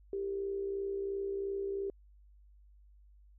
sine tone with amplitude modulation, 394.5 Hz, G4, 11 cents sharp, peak -31 dBFS, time 0.13-1.9 s, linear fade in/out 2 ms, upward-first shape sine, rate 62.9 Hz, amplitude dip 50%, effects added 50 Hz sine -57 dBFS peak until 3.38 s

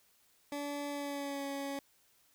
20% pulse tone with pitch glide, 287.6 to 278.4 Hz, D4 to C#4, -36 to +8 cents, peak -32 dBFS, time 0.52-1.79 s, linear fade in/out 2 ms, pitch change -56 cents, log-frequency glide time 0.9-1.45 s, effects white hiss -69 dBFS RMS until 2.34 s

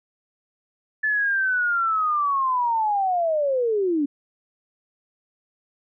sine linear sweep, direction down, 1744 to 274.5 Hz, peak -19 dBFS, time 1.03-4.06 s, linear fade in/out 10 ms, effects none

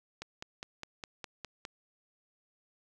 click train, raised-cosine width 0.2 ms, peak -23 dBFS, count 8, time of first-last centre 0.22-1.651 s, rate 4.89 Hz, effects none

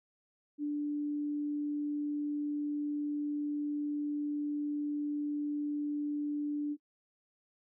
sine tone, 293.7 Hz, D4, in tune, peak -31 dBFS, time 0.58-6.77 s, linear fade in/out 50 ms, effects noise-tail reverb RT60 0.1 s tail -22 dB re dry

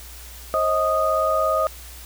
sine tone cluster, 536 / 633 / 1240 Hz, C5 / D#5 / D#6, +42 / +30 / -6 cents, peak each -25 / -21 / -21 dBFS, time 0.54-1.67 s, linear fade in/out 0 ms, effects added 60 Hz sine -40 dBFS peak until 2.05 s + white hiss -42 dBFS RMS until 2.05 s

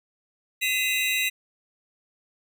square tone cluster, 2036 / 2525 / 2731 / 3878 Hz, C7 / D#7 / F7 / B7, -48 / +25 / -39 / -32 cents, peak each -29 dBFS, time 0.61-1.3 s, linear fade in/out 20 ms, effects none

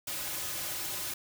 white noise with comb filter, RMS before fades -36 dBFS, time 0.07-1.14 s, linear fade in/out 5 ms, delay 4.4 ms, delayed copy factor -0.95, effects none

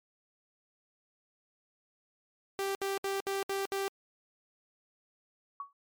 sawtooth tone bursts, 392 Hz, G4, in tune, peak -27 dBFS, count 6, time 2.59-3.88 s, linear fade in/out 0 ms, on 160 ms, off 66 ms
sine tone with exponential decay, 1123 Hz, C#6, 22 cents sharp, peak -33 dBFS, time 5.6-5.73 s, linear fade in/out 2 ms, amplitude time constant 28 ms
effects MP3 96 kbps

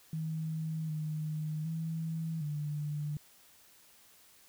sine tone with pitch steps, 158.9 / 154.3 / 162.1 / 148.5 Hz, D#3 / D#3 / E3 / D3, +37 / -14 / -29 / +20 cents, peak -33 dBFS, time 0.13-3.17 s, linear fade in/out 2 ms, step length 760 ms, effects white hiss -61 dBFS RMS until 4.48 s

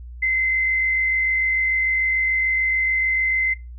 sine tone with frequency modulation, 2063 Hz, C7, 25 cents flat, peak -17 dBFS, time 0.22-3.54 s, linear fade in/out 10 ms, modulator 46.8 Hz, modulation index 0.43, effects noise-tail reverb RT60 0.2 s tail -19 dB re dry + added 60 Hz sine -34 dBFS peak until 3.78 s

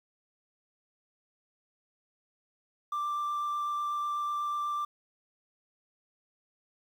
triangle tone with vibrato, 1179 Hz, D6, 6 cents sharp, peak -27 dBFS, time 2.92-4.85 s, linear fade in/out 5 ms, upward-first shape triangle, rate 8.1 Hz, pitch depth 8 cents each way, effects tanh soft clip ceiling -24 dBFS + 10-bit

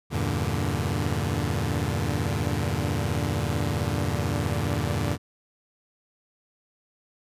sawtooth chord, E half-diminished seventh, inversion none, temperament equal with one note detuned, 82.41 / 98 / 116.54 / 145.65 Hz, E2 / G2 / Bb2 / D3, 0 / 0 / 0 / -14 cents, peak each -26 dBFS, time 0.1-5.18 s, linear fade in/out 50 ms, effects resampled to 32000 Hz

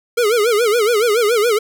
square tone with vibrato, 446.8 Hz, A4, 27 cents sharp, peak -13 dBFS, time 0.17-1.59 s, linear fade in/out 10 ms, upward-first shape sine, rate 7.1 Hz, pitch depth 160 cents each way, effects none

